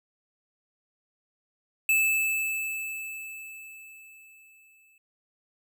square tone with exponential decay, 2624 Hz, E7, 9 cents flat, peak -20 dBFS, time 1.89-4.98 s, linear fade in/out 2 ms, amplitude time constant 670 ms, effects none

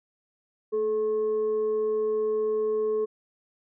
sine tone with frequency modulation, 430.8 Hz, A4, 37 cents flat, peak -23 dBFS, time 0.72-3.06 s, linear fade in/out 20 ms, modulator 652 Hz, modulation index 0.23, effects none

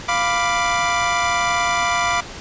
25% pulse chord, B diminished, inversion second, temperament equal, 698.5 / 987.8 / 1174.7 Hz, F5 / B5 / D6, 0 / 0 / 0 cents, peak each -18 dBFS, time 0.08-2.21 s, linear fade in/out 10 ms, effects pink hiss -34 dBFS RMS until 2.4 s + resampled to 16000 Hz

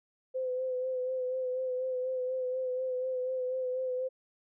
sine tone with vibrato, 511 Hz, C5, 41 cents flat, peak -30 dBFS, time 0.34-4.09 s, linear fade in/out 20 ms, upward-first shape sine, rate 4.1 Hz, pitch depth 29 cents each way, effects none

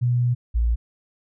sine tone pair in turn, 122.2 / 57.67 Hz, B2 / A#1, -18 / -18 cents, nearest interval octave + minor second, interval 1300 cents, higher first, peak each -17 dBFS, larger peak neither, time 0.01-0.35 / 0.54-0.76 s, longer first, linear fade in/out 20 ms, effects none

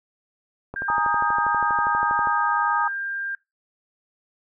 click train, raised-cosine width 1 ms, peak -19 dBFS, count 20, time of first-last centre 0.74-2.272 s, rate 12.4 Hz
sine tone, 1595 Hz, G6, 30 cents sharp, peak -26 dBFS, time 0.76-3.35 s, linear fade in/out 2 ms
sine chord, Ab suspended second, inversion none, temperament equal, 830.6 / 932.3 / 1244.5 Hz, Ab5 / Bb5 / Eb6, 0 / 0 / 0 cents, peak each -27 / -24 / -23 dBFS, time 0.88-2.88 s, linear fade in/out 5 ms
effects noise-tail reverb RT60 0.2 s tail -21 dB re dry

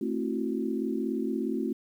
sine chord, F# half-diminished seventh, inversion first, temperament just, 222 / 266.4 / 333 / 370 Hz, A3 / C4 / E4 / F#4, +16 / +31 / +18 / 0 cents, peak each -32 / -32 / -34 / -34 dBFS, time 0.01-1.73 s, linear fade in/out 5 ms, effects 10-bit

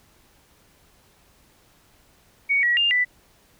sine tone with pitch steps, 2237 / 1921 / 2806 / 1982 Hz, C#7 / B6 / F7 / B6, +15 / -48 / +8 / +6 cents, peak -17 dBFS, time 2.49-3.05 s, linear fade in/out 20 ms, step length 140 ms, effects pink hiss -58 dBFS RMS until 3.59 s

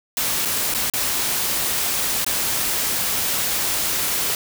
white noise with dropouts, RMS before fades -22 dBFS, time 0.17-4.35 s, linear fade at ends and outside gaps 1 ms, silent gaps 0.451-0.455 / 0.74-0.747 / 0.899-0.936 / 2.246-2.264 s, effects none

